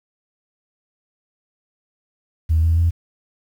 sine tone with pitch steps, 80.2 / 82.26 / 84.38 Hz, E2 / E2 / E2, -47 / -3 / +41 cents, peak -12 dBFS, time 2.49-2.91 s, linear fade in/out 20 ms, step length 140 ms, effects tanh soft clip ceiling -9 dBFS + 8-bit

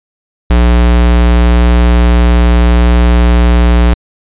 square tone, 59.6 Hz, A#1, 39 cents sharp, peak -5 dBFS, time 0.5-3.94 s, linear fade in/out 5 ms, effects resampled to 8000 Hz

